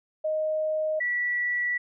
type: tone pair in turn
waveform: sine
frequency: 622.3 / 1950.7 Hz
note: D#5 / B6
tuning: 0 / -22 cents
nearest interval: octave + minor sixth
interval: 1978 cents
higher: second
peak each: -24 dBFS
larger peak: neither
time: 0.24-1 / 1-1.78 s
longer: second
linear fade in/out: 10 ms
effects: none